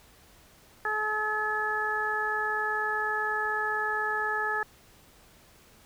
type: harmonic tone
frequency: 427.9 Hz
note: A4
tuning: 48 cents flat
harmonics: 1 / 2 / 3 / 4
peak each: -36 / -33 / -33 / -29 dBFS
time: 0.85-4.63 s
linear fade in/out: 2 ms
effects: pink hiss -57 dBFS RMS until 5.85 s